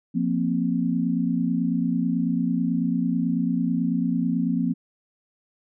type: chord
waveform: sine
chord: F suspended fourth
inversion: none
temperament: just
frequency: 174.61 / 232.8 / 261.9 Hz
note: F3 / Bb3 / C4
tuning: 0 / -2 / +2 cents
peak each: -25 dBFS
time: 0.14-4.74 s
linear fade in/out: 20 ms
effects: none